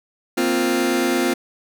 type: chord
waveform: sawtooth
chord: Bb suspended second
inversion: none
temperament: just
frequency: 233.1 / 262.2 / 349.6 Hz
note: Bb3 / C4 / F4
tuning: 0 / +4 / +2 cents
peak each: -21 / -17 / -16 dBFS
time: 0.37-1.34 s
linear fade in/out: 10 ms
effects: none